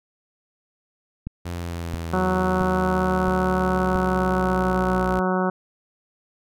click train, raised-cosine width 5 ms, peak -17 dBFS, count 5, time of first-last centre 1.27-3.955 s, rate 1.49 Hz
sawtooth linear sweep, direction down, 87.31 to 61.6 Hz, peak -24 dBFS, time 1.45-5.2 s, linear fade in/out 10 ms
harmonic tone, 185 Hz, F#3, in tune, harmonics 1 / 2 / 3 / 4 / 5 / 6 / 7 / 8, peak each -23 / -26 / -28 / -29 / -30 / -31 / -31 / -32 dBFS, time 2.13-5.5 s, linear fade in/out 5 ms
effects none

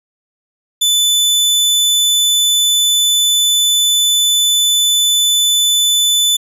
sawtooth tone, 3500 Hz, A7, 10 cents flat, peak -7 dBFS, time 0.81-6.37 s, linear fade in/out 10 ms, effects resampled to 32000 Hz

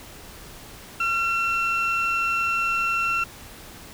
sine tone pair together, 1366 / 2710 Hz, F6 / E7, -39 / +47 cents, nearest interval octave, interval 1186 cents, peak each -22 dBFS, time 1-3.24 s, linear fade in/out 5 ms, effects tanh soft clip ceiling -17 dBFS + pink hiss -43 dBFS RMS until 3.93 s

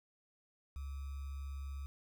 sine tone with sample-and-hold, 69.2 Hz, C#2, 2 cents flat, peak -40 dBFS, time 0.76-1.86 s, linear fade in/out 0 ms, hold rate 1225 Hz, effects none

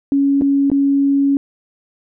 sine tone with dropouts, 278.4 Hz, C#4, 8 cents sharp, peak -11 dBFS, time 0.12-1.37 s, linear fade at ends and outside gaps 1 ms, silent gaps 0.412-0.419 / 0.701-0.716 s, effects none

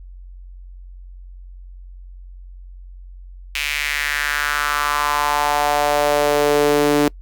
sawtooth tone with high-pass filter sweep, 146.5 Hz, D3, 4 cents flat, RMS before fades -18 dBFS, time 3.55-7.08 s, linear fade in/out 0 ms, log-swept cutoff 2500 to 330 Hz, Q 3.2, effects noise-tail reverb RT60 0.1 s tail -26 dB re dry + added 45 Hz sine -35 dBFS peak until 7.21 s

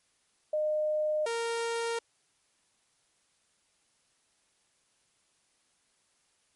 sine / sawtooth tone pair in turn, 611 / 463.4 Hz, D#5 / A#4, -32 / -10 cents, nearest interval perfect fourth, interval 478 cents, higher first, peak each -26 dBFS, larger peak neither, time 0.53-1.26 / 1.26-1.99 s, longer neither, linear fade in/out 5 ms, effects white hiss -71 dBFS RMS until 6.55 s + MP3 48 kbps

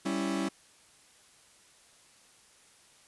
40% pulse chord, C# diminished, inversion second, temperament equal, 196 / 277.2 / 329.6 Hz, G3 / C#4 / E4, 0 / 0 / 0 cents, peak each -33 dBFS, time 0.05-0.49 s, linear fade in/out 10 ms, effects white hiss -60 dBFS RMS until 3.07 s + resampled to 24000 Hz

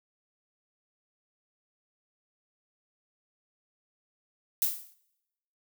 violet noise with exponential decay, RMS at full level -23 dBFS, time 4.62-4.94 s, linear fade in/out 1 ms, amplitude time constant 68 ms, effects noise-tail reverb RT60 0.9 s tail -22 dB re dry

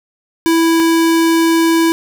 square tone pair in turn, 329.6 / 329.6 Hz, E4 / E4, 0 / 0 cents, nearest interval unison, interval 0 cents, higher neither, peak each -10 dBFS, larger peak neither, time 0.46-0.8 / 0.8-1.92 s, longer second, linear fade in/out 0 ms, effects 7-bit

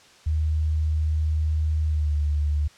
sine tone with pitch glide, 77.6 to 74.05 Hz, D#2 to D2, -4 to +15 cents, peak -20 dBFS, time 0.26-2.68 s, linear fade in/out 10 ms, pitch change -81 cents, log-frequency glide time 1.86-2.16 s, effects white hiss -52 dBFS RMS until 2.77 s + low-pass 6000 Hz 12 dB/octave

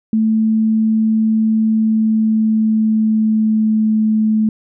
sine tone with pitch glide, 220 to 217.1 Hz, A3 to A3, 0 to -23 cents, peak -11 dBFS, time 0.13-4.49 s, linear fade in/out 2 ms, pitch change -23 cents, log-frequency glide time 1.65-3.98 s, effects none

